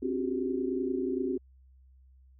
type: tone cluster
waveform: sine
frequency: 263.2 / 285.8 / 344.9 / 371.8 / 402.1 Hz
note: C4 / D4 / F4 / F#4 / G4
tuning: +10 / -47 / -22 / +8 / +44 cents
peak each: -32 / -40 / -40 / -32 / -37 dBFS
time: 0.02-1.38 s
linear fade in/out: 10 ms
effects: added 65 Hz sine -55 dBFS peak until 2.39 s